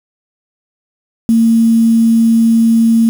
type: tone with quantisation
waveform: sine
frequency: 227.9 Hz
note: A#3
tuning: 39 cents flat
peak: -6 dBFS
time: 1.29-3.09 s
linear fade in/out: 0 ms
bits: 5
effects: none